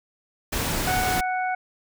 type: noise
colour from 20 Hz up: pink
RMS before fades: -26 dBFS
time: 0.52-1.21 s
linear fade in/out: 10 ms
type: harmonic tone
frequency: 740 Hz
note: F#5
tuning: in tune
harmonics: 1 / 2 / 3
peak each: -24 / -30 / -34 dBFS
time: 0.87-1.55 s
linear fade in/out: 5 ms
effects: none